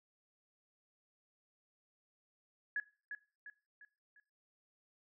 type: tone with echo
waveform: sine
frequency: 1685 Hz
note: G#6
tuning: 25 cents sharp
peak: -33 dBFS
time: 2.76-2.8 s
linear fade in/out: 2 ms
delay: 350 ms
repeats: 4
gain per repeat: -7 dB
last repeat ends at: 4.2 s
effects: noise-tail reverb RT60 0.4 s tail -21 dB re dry